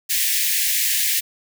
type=high-pass noise; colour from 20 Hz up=white; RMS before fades=-20 dBFS; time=0.09-1.21 s; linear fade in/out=20 ms; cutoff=1700 Hz; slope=96 dB/octave; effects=none